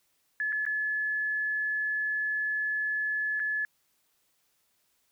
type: tone with dropouts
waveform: sine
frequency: 1716 Hz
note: A6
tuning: 44 cents flat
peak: -27 dBFS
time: 0.4-3.65 s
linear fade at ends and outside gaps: 1 ms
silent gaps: 0.523-0.527 / 0.653-0.664 / 3.396-3.4 s
effects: white hiss -72 dBFS RMS until 5.11 s